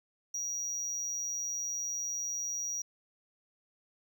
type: tone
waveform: triangle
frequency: 5760 Hz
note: F#8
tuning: 47 cents flat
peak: -32 dBFS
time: 0.34-2.82 s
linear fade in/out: 5 ms
effects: none